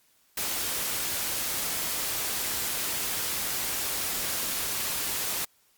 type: noise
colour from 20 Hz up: white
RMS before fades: -30 dBFS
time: 0.37-5.45 s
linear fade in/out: 5 ms
effects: white hiss -65 dBFS RMS until 5.77 s + Opus 48 kbps